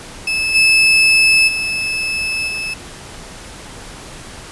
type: tone with level steps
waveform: 35% pulse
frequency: 2613 Hz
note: E7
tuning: 16 cents flat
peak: -14 / -7 / -16 / -19 dBFS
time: 0.27-2.74 s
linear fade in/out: 5 ms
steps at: 0.54 / 1.47 / 2.47 s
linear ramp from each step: 20 ms
effects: pink hiss -34 dBFS RMS until 4.51 s + resampled to 24000 Hz